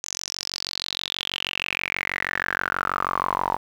sawtooth tone with band-pass filter sweep, 46.25 Hz, F#1, in tune, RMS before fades -28 dBFS, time 0.03-3.57 s, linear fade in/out 10 ms, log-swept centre 6500 to 900 Hz, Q 7.6, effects 8-bit

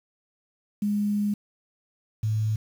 sine tone pair in turn, 206.2 / 108.63 Hz, G#3 / A2, -12 / -22 cents, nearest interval major seventh, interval 1110 cents, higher first, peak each -22 dBFS, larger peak neither, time 0.82-1.34 / 2.23-2.56 s, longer first, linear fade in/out 5 ms, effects 8-bit

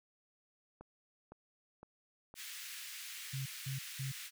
click train, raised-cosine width 1 ms, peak -37 dBFS, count 4, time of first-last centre 0.81-2.341 s, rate 1.96 Hz
pink high-pass noise, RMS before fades -47 dBFS, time 2.35-4.31 s, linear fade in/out 50 ms, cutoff 1800 Hz, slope 24 dB/octave
sine tone bursts, 134.4 Hz, C3, 47 cents sharp, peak -37 dBFS, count 3, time 3.33-4.12 s, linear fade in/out 10 ms, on 130 ms, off 200 ms
effects none

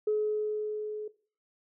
sine tone with level ramp, 425.3 Hz, G#4, 41 cents sharp, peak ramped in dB -23 to -34 dBFS, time 0.07-1.08 s, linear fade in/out 5 ms, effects noise-tail reverb RT60 0.4 s tail -18 dB re dry + tanh soft clip ceiling -19 dBFS

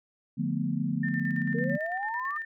sine chord, B half-diminished seventh, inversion first, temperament just, 148.16 / 177.8 / 222.2 / 246.9 Hz, D3 / F3 / A3 / B3, +16 / +31 / +17 / 0 cents, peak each -32 dBFS, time 0.37-1.78 s, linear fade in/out 20 ms
sine tone with tremolo, 1799 Hz, A6, 38 cents sharp, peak -31 dBFS, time 1.03-2.45 s, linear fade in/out 5 ms, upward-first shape square, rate 9 Hz, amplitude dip 50%
sine exponential sweep, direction up, 449.5 to 1244.5 Hz, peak -31 dBFS, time 1.54-2.38 s, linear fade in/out 10 ms
effects none

